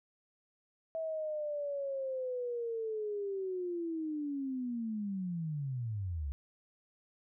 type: linear sweep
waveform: sine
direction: down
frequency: 652 to 65.41 Hz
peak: -34 dBFS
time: 0.95-6.32 s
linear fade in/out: 0 ms
effects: none